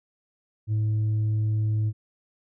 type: tone with tanh clipping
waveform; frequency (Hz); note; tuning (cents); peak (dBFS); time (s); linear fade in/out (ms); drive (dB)
sine; 107.8; A2; -35; -22; 0.67-1.93; 50; 2
effects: none